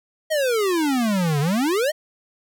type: exponential two-way sweep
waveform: square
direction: down then up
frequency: 646 to 138.59 to 646 Hz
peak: -19 dBFS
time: 0.3-1.92 s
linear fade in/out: 20 ms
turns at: 1.4 s
effects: none